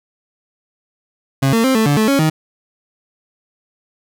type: tone with pitch steps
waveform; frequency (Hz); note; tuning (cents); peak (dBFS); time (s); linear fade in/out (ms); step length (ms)
30% pulse; 135.6 / 227.5 / 263.1 / 220.9 / 144.5 / 217.7 / 276.9 / 156.7; C#3 / A#3 / C4 / A3 / D3 / A3 / C#4 / D#3; -38 / -42 / +10 / +7 / -28 / -18 / -2 / +13; -9; 1.42-2.3; 10; 110
effects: none